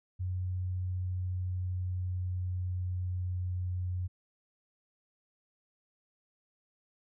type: tone with pitch glide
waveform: sine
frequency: 91.5 to 90.55 Hz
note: F#2 to F#2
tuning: -19 to -37 cents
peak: -31 dBFS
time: 0.19-4.08 s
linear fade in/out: 20 ms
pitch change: -18 cents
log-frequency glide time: 0.83-3.73 s
effects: none